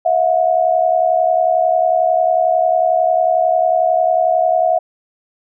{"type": "tone pair together", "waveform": "sine", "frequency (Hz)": [650, 721.1], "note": ["E5", "F#5"], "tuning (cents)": [-24, -45], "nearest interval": "major second", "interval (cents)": 179, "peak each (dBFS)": -14, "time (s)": [0.05, 4.79], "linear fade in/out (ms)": 10, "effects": []}